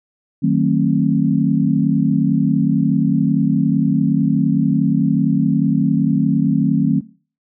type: chord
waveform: sine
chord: D# diminished seventh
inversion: none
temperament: just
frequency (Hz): 155.56 / 186.68 / 224 / 268.8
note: D#3 / F#3 / A3 / C4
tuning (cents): 0 / +16 / +31 / +47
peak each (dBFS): -18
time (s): 0.42-7.01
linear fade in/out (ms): 20
effects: noise-tail reverb RT60 0.4 s tail -20 dB re dry